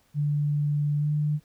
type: tone with pitch glide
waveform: sine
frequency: 146.83 to 149.48 Hz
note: D3 to D3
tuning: 0 to +31 cents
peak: -22 dBFS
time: 0.14-1.4 s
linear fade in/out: 50 ms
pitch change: +31 cents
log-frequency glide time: 0.98-1.08 s
effects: pink hiss -65 dBFS RMS until 1.44 s